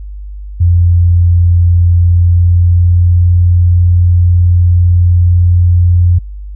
sine tone with pitch glide, 87 to 88.06 Hz, F2 to F2, -6 to +15 cents, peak -4 dBFS, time 0.6-6.19 s, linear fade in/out 10 ms, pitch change +21 cents, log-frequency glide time 1.93-3.34 s, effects added 50 Hz sine -22 dBFS peak until 6.55 s

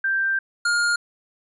sine / square tone pair in turn, 1574 / 1416.2 Hz, G6 / F6, +7 / +24 cents, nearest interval major second, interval 183 cents, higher first, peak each -19 dBFS, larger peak neither, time 0.04-0.39 / 0.65-0.96 s, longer first, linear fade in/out 5 ms, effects resampled to 24000 Hz

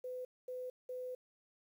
sine tone bursts at uneven times, 504 Hz, B4, 35 cents sharp, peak -40 dBFS, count 3, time 0.04-0.25 / 0.48-0.7 / 0.89-1.15 s, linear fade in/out 5 ms, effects 11-bit

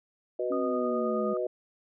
sine chord, B major, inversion second, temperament equal, 370 / 493.9 / 622.3 Hz, F#4 / B4 / D#5, 0 / 0 / 0 cents, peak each -32 dBFS, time 0.39-1.47 s, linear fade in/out 5 ms
sine exponential sweep, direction down, 277.2 to 207.7 Hz, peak -31 dBFS, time 0.5-1.34 s, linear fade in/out 10 ms
sine tone with tremolo, 1233 Hz, D#6, 16 cents flat, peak -34 dBFS, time 0.52-1.37 s, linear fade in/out 2 ms, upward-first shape sine, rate 9.5 Hz, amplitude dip 30%
effects none

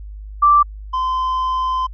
sine / triangle tone pair in turn, 1172 / 1029.9 Hz, D6 / C6, -4 / -28 cents, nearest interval major second, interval 224 cents, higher first, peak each -8 / -15 dBFS, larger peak first, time 0.42-0.63 / 0.93-1.87 s, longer second, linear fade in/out 10 ms, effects added 51 Hz sine -30 dBFS peak until 1.93 s + resampled to 11025 Hz

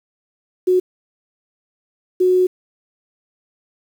sine tone bursts at uneven times, 366.8 Hz, F#4, 15 cents flat, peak -11 dBFS, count 2, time 0.67-0.8 / 2.2-2.47 s, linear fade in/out 10 ms, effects 7-bit

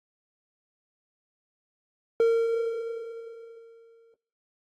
triangle tone with exponential decay, 458.8 Hz, A#4, 28 cents flat, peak -15 dBFS, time 2.2-4.14 s, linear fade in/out 1 ms, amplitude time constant 420 ms, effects noise-tail reverb RT60 0.9 s tail -23 dB re dry + AAC 32 kbps

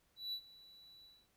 triangle tone with ADSR envelope, 3946 Hz, B7, 2 cents flat, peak -36 dBFS, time 0.16-1.28 s, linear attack 170 ms, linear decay 73 ms, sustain -20 dB, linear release 240 ms, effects pink hiss -75 dBFS RMS until 1.36 s

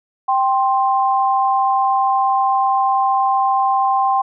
sine tone pair together, 784 / 1051.4 Hz, G5 / C6, 0 / +8 cents, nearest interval perfect fourth, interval 508 cents, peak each -15 / -17 dBFS, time 0.28-4.22 s, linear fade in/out 10 ms, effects none

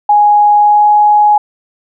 sine tone with pitch glide, 830.6 to 836.4 Hz, G#5 to G#5, 0 to +12 cents, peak -4 dBFS, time 0.09-1.38 s, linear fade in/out 5 ms, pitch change +12 cents, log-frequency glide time 0.57-0.89 s, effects none

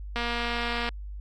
click train, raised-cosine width 0.3 ms, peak -14 dBFS, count 174, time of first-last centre 0.16-0.89 s, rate 237 Hz, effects added 50 Hz sine -35 dBFS peak until 1.2 s + AAC 64 kbps

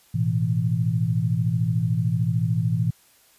sine chord, A suspended second, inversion none, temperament equal, 110 / 123.47 / 164.81 Hz, A2 / B2 / E3, 0 / 0 / 0 cents, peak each -24 dBFS, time 0.14-2.91 s, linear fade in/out 10 ms, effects white hiss -57 dBFS RMS until 3.38 s + resampled to 32000 Hz

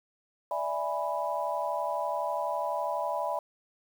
sine chord, E dominant seventh, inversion third, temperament equal, 587.3 / 659.3 / 830.6 / 987.8 Hz, D5 / E5 / G#5 / B5, 0 / 0 / 0 / 0 cents, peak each -34 / -34 / -35 / -33 dBFS, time 0.51-3.39 s, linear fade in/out 2 ms, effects 9-bit

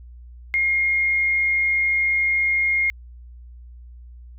sine tone, 2137 Hz, C7, 36 cents sharp, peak -17 dBFS, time 0.54-2.9 s, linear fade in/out 0 ms, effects added 60 Hz sine -39 dBFS peak until 4.38 s

